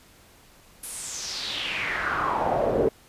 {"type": "noise with band-pass filter sweep", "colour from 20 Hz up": "brown", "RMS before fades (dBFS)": -27, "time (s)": [0.83, 2.89], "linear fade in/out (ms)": 5, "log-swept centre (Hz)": [11000, 410], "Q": 4.4, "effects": ["pink hiss -54 dBFS RMS until 3.08 s", "resampled to 32000 Hz"]}